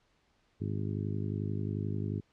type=harmonic tone; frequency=51.3 Hz; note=G#1; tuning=21 cents flat; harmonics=2 / 3 / 4 / 5 / 6 / 7 / 8; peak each=-34 / -38 / -40 / -42 / -44 / -45 / -46 dBFS; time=0.6-2.21 s; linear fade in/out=20 ms; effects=pink hiss -71 dBFS RMS until 2.32 s + low-pass 5000 Hz 12 dB/octave